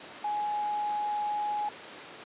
sine tone in noise, 835 Hz, G#5, 9 cents sharp, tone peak -28 dBFS, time 0.24-1.69 s, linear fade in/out 5 ms, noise pink, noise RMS -44 dBFS, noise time 0-2.24 s, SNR +13 dB, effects high-pass 300 Hz 12 dB/octave + resampled to 8000 Hz

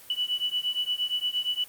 sine beating tone pair, 2959 / 2967.6 Hz, F#7 / F#7, -1 / +4 cents, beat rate 8.6 Hz, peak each -29 dBFS, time 0.1-1.64 s, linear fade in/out 2 ms, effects white hiss -49 dBFS RMS until 1.68 s + Opus 32 kbps

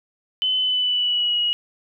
sine tone with pitch glide, 3032 to 2902 Hz, F#7 to F#7, +42 to -34 cents, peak -18 dBFS, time 0.42-1.53 s, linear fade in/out 0 ms, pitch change -76 cents, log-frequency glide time 0.58-1.38 s, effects none

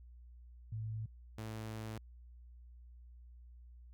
sine / sawtooth tone pair in turn, 110 / 110 Hz, A2 / A2, 0 / 0 cents, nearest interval unison, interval 0 cents, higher neither, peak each -38 / -38 dBFS, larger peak neither, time 0.72-1.06 / 1.38-1.98 s, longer second, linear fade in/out 5 ms, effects added 60 Hz sine -53 dBFS peak until 3.93 s

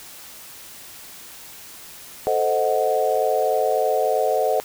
sine chord, A diminished seventh, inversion none, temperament equal with one note detuned, 440 / 523.3 / 630.6 / 740 Hz, A4 / C5 / Eb5 / Gb5, 0 / 0 / +23 / 0 cents, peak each -23 dBFS, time 2.27-4.6 s, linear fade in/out 0 ms, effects white hiss -41 dBFS RMS until 4.64 s

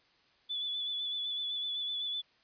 sine tone with vibrato, 3455 Hz, A7, 32 cents flat, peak -33 dBFS, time 0.49-2.22 s, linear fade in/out 20 ms, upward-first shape triangle, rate 7.9 Hz, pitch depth 37 cents each way, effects white hiss -67 dBFS RMS until 2.43 s + resampled to 11025 Hz

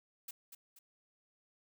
blue noise with echo, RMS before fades -45 dBFS, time 0.28-0.31 s, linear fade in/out 5 ms, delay 240 ms, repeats 2, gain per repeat -7 dB, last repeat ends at 0.79 s, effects none

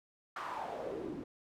pink noise with band-pass filter sweep, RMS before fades -41 dBFS, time 0.36-1.24 s, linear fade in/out 5 ms, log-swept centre 1300 to 250 Hz, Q 4, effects none

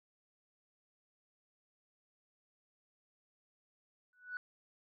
sine tone with exponential growth, 1480 Hz, F#6, in tune, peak -34 dBFS, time 4.13-4.37 s, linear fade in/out 1 ms, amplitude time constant 52 ms, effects tanh soft clip ceiling -33 dBFS

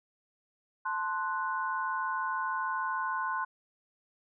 sine chord, F# diminished, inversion first, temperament equal, 880 / 1046.5 / 1480 Hz, A5 / C6 / F#6, 0 / 0 / 0 cents, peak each -37 / -32 / -35 dBFS, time 0.85-3.45 s, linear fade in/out 10 ms, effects none

